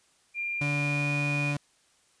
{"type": "tone with pitch glide", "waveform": "sine", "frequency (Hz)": [2393, 2455], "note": ["D7", "D#7"], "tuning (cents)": [32, -24], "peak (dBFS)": -29, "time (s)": [0.34, 1.55], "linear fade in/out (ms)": 50, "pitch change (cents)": 44, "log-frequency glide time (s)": [0.58, 1.11]}
{"type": "tone", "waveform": "35% pulse", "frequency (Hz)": 144.7, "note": "D3", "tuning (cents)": -25, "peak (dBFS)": -26, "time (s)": [0.61, 1.57], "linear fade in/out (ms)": 5}
{"effects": ["white hiss -65 dBFS RMS until 2.2 s", "resampled to 22050 Hz"]}